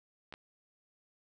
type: clicks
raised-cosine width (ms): 0.3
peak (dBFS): -29 / -29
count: 2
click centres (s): 0.325 / 0.339
effects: none